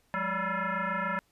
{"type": "tone with frequency modulation", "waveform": "sine", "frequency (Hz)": 179.5, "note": "F3", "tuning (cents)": 48, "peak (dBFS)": -28, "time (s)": [0.14, 1.19], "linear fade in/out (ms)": 0, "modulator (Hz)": 386, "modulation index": 4.6, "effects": ["pink hiss -69 dBFS RMS until 1.31 s", "resampled to 32000 Hz"]}